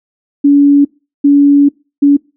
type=tone bursts at uneven times; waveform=sine; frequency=284.5 Hz; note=C#4; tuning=45 cents sharp; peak=-3 dBFS; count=3; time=0.44-0.85 / 1.24-1.69 / 2.02-2.17 s; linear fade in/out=10 ms; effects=noise-tail reverb RT60 0.3 s tail -24 dB re dry